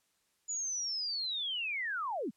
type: linear sweep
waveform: sine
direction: down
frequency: 6980 to 166 Hz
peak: -33 dBFS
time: 0.48-2.31 s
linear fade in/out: 20 ms
effects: white hiss -75 dBFS RMS until 2.36 s + low-pass 11000 Hz 12 dB/octave